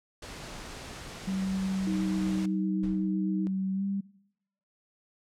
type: noise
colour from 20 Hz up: pink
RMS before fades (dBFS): -42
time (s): 0.22-2.46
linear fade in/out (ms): 5
type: tone with pitch glide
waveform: sine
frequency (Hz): 191.1 to 197.27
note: G3 to G3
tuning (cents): -44 to +11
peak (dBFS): -28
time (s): 1.27-4.01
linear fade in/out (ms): 10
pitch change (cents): +55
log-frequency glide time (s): 3.74-3.83
type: tone with vibrato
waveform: sine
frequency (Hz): 313.6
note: D#4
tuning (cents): +14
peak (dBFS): -31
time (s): 1.87-3.47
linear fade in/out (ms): 0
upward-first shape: sine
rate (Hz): 7.9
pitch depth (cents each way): 16
type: noise with exponential decay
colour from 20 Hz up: brown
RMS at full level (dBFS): -38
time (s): 2.83-3.25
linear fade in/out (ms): 5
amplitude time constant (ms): 91
effects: noise-tail reverb RT60 0.8 s tail -21 dB re dry + low-pass 8000 Hz 12 dB/octave